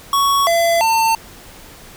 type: tone with pitch steps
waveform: square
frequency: 1115 / 676 / 899 Hz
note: C#6 / E5 / A5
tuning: +10 / +43 / +37 cents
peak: -13 dBFS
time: 0.13-1.15 s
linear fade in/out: 2 ms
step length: 340 ms
effects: pink hiss -40 dBFS RMS until 1.96 s